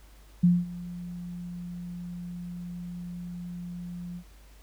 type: tone with ADSR envelope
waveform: sine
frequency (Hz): 175.8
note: F3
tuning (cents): +12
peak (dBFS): -15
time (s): 0.43-4.24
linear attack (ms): 11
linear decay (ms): 210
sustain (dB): -20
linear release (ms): 76
effects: added 50 Hz sine -50 dBFS peak until 4.62 s + pink hiss -59 dBFS RMS until 4.62 s